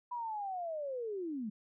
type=linear sweep; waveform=sine; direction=down; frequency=987.8 to 200 Hz; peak=-36 dBFS; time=0.11-1.5 s; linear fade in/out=10 ms; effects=none